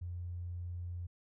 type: tone with tanh clipping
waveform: triangle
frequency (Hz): 87.8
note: F2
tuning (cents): +10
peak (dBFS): -38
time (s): 0.01-1.07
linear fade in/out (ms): 10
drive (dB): 3
effects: none